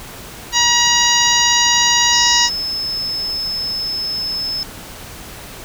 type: harmonic tone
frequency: 956 Hz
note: A#5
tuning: 43 cents sharp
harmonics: 1 / 2 / 3 / 4 / 5 / 6 / 7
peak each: -19 / -19 / -19 / -19 / -19 / -19 / -19 dBFS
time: 0.52-2.5 s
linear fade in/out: 50 ms
type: tone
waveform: sine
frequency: 5220 Hz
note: E8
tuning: 18 cents flat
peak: -19 dBFS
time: 2.13-4.63 s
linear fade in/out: 0 ms
effects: pink hiss -34 dBFS RMS until 5.64 s